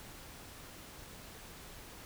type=silence; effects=pink hiss -51 dBFS RMS until 2.05 s